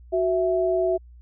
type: tone pair together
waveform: sine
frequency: 370 / 659.3 Hz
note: F#4 / E5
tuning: 0 / 0 cents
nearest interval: minor seventh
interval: 1000 cents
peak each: -22 dBFS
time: 0.12-0.98 s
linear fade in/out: 20 ms
effects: added 60 Hz sine -44 dBFS peak until 1.21 s